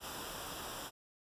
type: noise with comb filter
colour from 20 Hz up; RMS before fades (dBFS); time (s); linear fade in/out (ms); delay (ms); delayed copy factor
pink; -44; 0-0.91; 50; 0.46; -0.65
effects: resampled to 32000 Hz